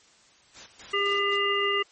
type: noise with tremolo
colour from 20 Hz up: white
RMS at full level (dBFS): -43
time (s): 0.53-1.4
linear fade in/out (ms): 50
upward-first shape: square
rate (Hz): 3.8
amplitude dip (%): 75
type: harmonic tone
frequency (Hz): 401.7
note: G4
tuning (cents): +42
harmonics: 1 / 3 / 5 / 7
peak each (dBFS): -28 / -28 / -28 / -28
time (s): 0.93-1.83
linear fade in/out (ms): 10
effects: white hiss -58 dBFS RMS until 1.91 s + MP3 32 kbps